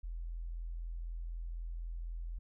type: tone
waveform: sine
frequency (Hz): 42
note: E1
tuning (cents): +33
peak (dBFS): -38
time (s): 0.03-2.39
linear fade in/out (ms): 10
effects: none